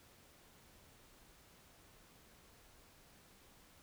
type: silence
effects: pink hiss -64 dBFS RMS until 3.82 s